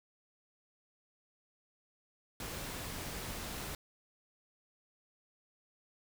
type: noise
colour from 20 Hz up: pink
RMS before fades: -42 dBFS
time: 2.4-3.75 s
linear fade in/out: 2 ms
effects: none